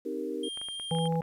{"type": "chord", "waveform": "sine", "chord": "C minor seventh", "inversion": "none", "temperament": "equal", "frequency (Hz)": [261.6, 311.1, 392, 466.2], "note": ["C4", "Eb4", "G4", "Bb4"], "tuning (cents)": [0, 0, 0, 0], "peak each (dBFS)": [-39, -36, -37, -36], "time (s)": [0.05, 0.49], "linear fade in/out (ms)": 10}
{"type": "tone with vibrato", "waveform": "square", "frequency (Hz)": 3200, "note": "G7", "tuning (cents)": 35, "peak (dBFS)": -36, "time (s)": [0.43, 1.08], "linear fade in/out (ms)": 5, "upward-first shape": "sine", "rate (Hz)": 5.8, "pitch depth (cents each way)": 8}
{"type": "clicks", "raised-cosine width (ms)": 0.5, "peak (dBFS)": -31, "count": 11, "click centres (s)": [0.574, 0.615, 0.686, 0.798, 0.91, 0.95, 0.986, 1.056, 1.124, 1.156, 1.219]}
{"type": "harmonic tone", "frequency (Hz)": 164.81, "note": "E3", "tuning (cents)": 0, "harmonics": [1, 3, 5], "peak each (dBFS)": [-27, -32, -34], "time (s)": [0.91, 1.21], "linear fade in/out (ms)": 5}
{"effects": ["resampled to 32000 Hz", "10-bit"]}